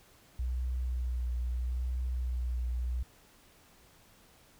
sine tone with vibrato, 61.74 Hz, B1, in tune, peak -30 dBFS, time 0.39-3.03 s, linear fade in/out 5 ms, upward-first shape triangle, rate 0.77 Hz, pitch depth 33 cents each way, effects pink hiss -61 dBFS RMS until 4.59 s

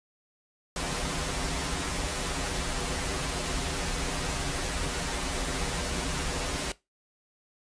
pink noise with comb filter, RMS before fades -31 dBFS, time 0.76-6.72 s, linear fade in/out 2 ms, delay 9.2 ms, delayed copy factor -0.8, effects noise-tail reverb RT60 0.2 s tail -19 dB re dry + resampled to 22050 Hz

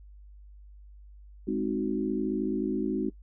sine chord, Ab dominant seventh, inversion none, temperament equal, 207.7 / 261.6 / 311.1 / 370 Hz, Ab3 / C4 / Eb4 / Gb4, 0 / 0 / 0 / 0 cents, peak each -32 dBFS, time 1.47-3.1 s, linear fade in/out 10 ms, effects noise-tail reverb RT60 0.1 s tail -22 dB re dry + added 50 Hz sine -47 dBFS peak until 3.22 s

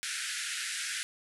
pink band-pass noise, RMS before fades -36 dBFS, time 0.03-1.03 s, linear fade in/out 0 ms, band 1400 to 11000 Hz, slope 96 dB/octave, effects none

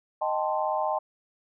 sine chord, A half-diminished seventh, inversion second, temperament equal, 622.3 / 784 / 880 / 1046.5 Hz, Eb5 / G5 / A5 / C6, 0 / 0 / 0 / 0 cents, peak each -29 / -30 / -30 / -32 dBFS, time 0.21-0.99 s, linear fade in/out 10 ms, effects none

